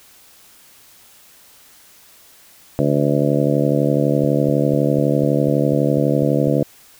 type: harmonic tone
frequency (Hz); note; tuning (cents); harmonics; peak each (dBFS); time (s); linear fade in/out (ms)
72; D2; -34; 2 / 3 / 4 / 5 / 6 / 7 / 8 / 9; -19 / -23 / -20 / -24 / -28 / -21 / -24 / -26; 2.79-6.63; 0
type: click train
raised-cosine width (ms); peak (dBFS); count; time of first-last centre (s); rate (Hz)
5; -26; 10; 4.24-6.479; 4.02
effects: white hiss -48 dBFS RMS until 6.99 s